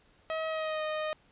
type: tone with pitch glide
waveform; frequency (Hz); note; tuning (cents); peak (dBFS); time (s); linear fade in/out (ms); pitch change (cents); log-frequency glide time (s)
sawtooth; 638 to 618; D#5 to D#5; +43 to -12; -27; 0.3-1.13; 0; -55; 0.48-0.83
effects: pink hiss -64 dBFS RMS until 1.31 s + resampled to 8000 Hz